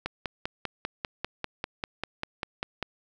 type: click train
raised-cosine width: 0.3 ms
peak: -14 dBFS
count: 15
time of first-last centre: 0.06-2.827 s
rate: 5.06 Hz
effects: none